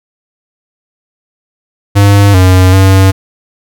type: tone with pitch steps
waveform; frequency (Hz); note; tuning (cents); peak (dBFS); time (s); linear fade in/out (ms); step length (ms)
square; 100.7 / 92.6 / 95.7; G2 / F#2 / G2; +47 / +2 / -41; -3; 1.95-3.12; 20; 390
effects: none